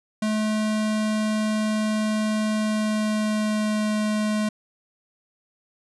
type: tone with pitch glide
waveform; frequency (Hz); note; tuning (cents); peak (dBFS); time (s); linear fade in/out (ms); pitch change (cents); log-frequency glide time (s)
square; 215.1 to 213; A3 to G#3; -39 to +44; -22; 0.22-4.49; 5; -17; 2.53-3.94
effects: resampled to 24000 Hz